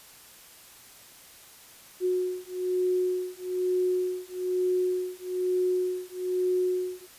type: beating tone pair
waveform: sine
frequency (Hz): 364.8 / 365.9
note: F#4 / F#4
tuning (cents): -24 / -19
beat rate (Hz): 1.1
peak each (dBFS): -28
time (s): 2-7.07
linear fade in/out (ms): 50
effects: white hiss -51 dBFS RMS until 7.18 s + resampled to 32000 Hz